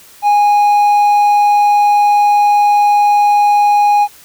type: tone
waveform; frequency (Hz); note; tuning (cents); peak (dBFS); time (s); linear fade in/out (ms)
triangle; 825; G#5; -12; -5; 0.22-4.08; 50
effects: white hiss -41 dBFS RMS until 4.24 s